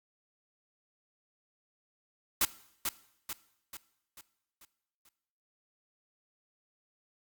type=noise with echo; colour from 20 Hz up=white; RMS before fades=-26 dBFS; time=2.41-2.45 s; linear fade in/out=2 ms; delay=440 ms; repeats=6; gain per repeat=-6 dB; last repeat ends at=5.09 s; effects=noise-tail reverb RT60 0.8 s tail -18 dB re dry + Opus 48 kbps